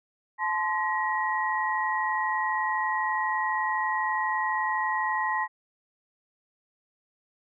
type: tone cluster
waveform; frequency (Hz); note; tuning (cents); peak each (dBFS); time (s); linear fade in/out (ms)
sine; 865 / 1037 / 1902; A5 / C6 / A#6; -30 / -16 / +34; -29; 0.38-5.48; 50
effects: none